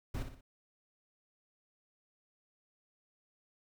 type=noise with echo; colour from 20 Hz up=brown; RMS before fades=-37 dBFS; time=0.14-0.23 s; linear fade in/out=5 ms; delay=60 ms; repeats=3; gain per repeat=-7 dB; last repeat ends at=0.41 s; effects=none